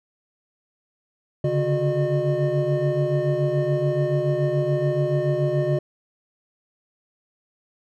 triangle tone cluster, 139.2 / 146.2 / 362.5 / 605 Hz, C#3 / D3 / F#4 / D#5, +8 / -7 / -35 / -49 cents, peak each -23 dBFS, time 1.44-5.79 s, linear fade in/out 5 ms, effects none

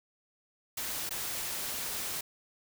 white noise with dropouts, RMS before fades -36 dBFS, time 0.77-2.21 s, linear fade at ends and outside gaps 5 ms, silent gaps 1.093-1.107 s, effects none

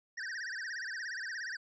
square tone with vibrato, 1703 Hz, G#6, 43 cents sharp, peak -38 dBFS, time 0.17-1.57 s, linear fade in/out 10 ms, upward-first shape sine, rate 17 Hz, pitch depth 200 cents each way, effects resampled to 16000 Hz

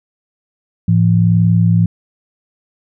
sine tone pair together, 108.73 / 170.1 Hz, A2 / F3, -20 / -45 cents, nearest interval minor sixth, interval 775 cents, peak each -11 dBFS, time 0.88-1.86 s, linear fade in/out 5 ms, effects none

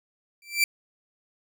sawtooth tone with exponential growth, 2341 Hz, D7, 6 cents flat, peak -12 dBFS, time 0.42-0.64 s, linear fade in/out 2 ms, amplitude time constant 47 ms, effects none

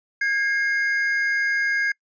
triangle tone pair together, 1636 / 2130 Hz, G#6 / C7, -26 / +30 cents, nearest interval perfect fourth, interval 456 cents, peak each -19 / -24 dBFS, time 0.21-1.92 s, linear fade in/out 5 ms, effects noise-tail reverb RT60 0.1 s tail -25 dB re dry + resampled to 16000 Hz

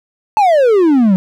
triangle exponential sweep, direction down, 887 to 180 Hz, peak -5 dBFS, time 0.37-1.16 s, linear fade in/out 0 ms, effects none

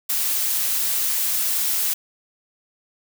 blue noise, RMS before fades -22 dBFS, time 0.09-1.94 s, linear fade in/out 10 ms, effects none

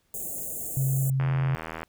white band-stop noise, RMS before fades -34 dBFS, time 0.14-1.1 s, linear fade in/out 2 ms, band 730 to 6700 Hz, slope 96 dB/octave
sine tone, 133.8 Hz, C3, 39 cents sharp, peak -22 dBFS, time 0.77-1.55 s, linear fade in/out 0 ms
click train, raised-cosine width 0.5 ms, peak -19 dBFS, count 52, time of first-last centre 1.2-1.832 s, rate 80.7 Hz
effects pink hiss -70 dBFS RMS until 1.88 s

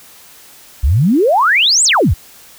sine exponential two-way sweep, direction up then down, 58 to 8510 to 58 Hz, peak -8 dBFS, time 0.83-2.14 s, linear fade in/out 10 ms, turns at 1.84 s, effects white hiss -41 dBFS RMS until 2.58 s

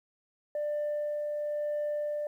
sine tone with tremolo, 593 Hz, D5, 17 cents sharp, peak -27 dBFS, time 0.55-2.27 s, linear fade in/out 2 ms, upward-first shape sine, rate 1 Hz, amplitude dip 25%, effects tanh soft clip ceiling -27 dBFS + 11-bit

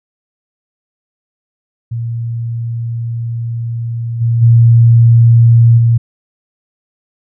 sine tone with level steps, 116.54 Hz, A#2, in tune, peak -16 / -9 / -3 / -6 dBFS, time 1.91-5.98 s, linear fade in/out 10 ms, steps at 4.2 / 4.41 / 5.77 s, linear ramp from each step 20 ms, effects none

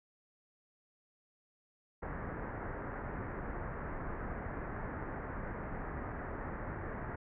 pink low-pass noise, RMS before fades -41 dBFS, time 2.02-7.16 s, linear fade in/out 10 ms, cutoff 1900 Hz, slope 48 dB/octave, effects none

